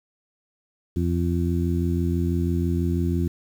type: harmonic tone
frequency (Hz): 86.1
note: F2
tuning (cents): -24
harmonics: 1 / 2 / 3 / 4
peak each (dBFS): -23 / -26 / -28 / -29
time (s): 0.96-3.28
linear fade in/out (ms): 5
effects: 8-bit